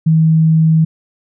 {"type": "tone", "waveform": "sine", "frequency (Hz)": 160, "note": "D#3", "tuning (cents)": 49, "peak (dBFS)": -7, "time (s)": [0.06, 0.85], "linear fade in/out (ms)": 10, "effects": []}